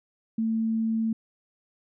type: tone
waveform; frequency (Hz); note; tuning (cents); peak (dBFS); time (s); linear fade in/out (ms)
sine; 223.7; A3; +29; -23; 0.38-1.13; 5
effects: none